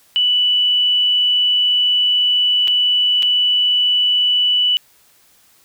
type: tone with dropouts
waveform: sine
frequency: 2966 Hz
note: F#7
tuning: 4 cents sharp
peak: -12 dBFS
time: 0.16-4.77 s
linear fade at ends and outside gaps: 0 ms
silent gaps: 2.675-2.68 / 3.224-3.229 s
effects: white hiss -53 dBFS RMS until 5.64 s